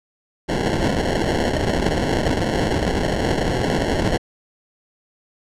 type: noise with sample-and-hold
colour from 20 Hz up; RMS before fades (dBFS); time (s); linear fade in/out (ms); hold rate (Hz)
blue; -20; 0.48-4.18; 20; 1225
effects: low-pass 7000 Hz 12 dB/octave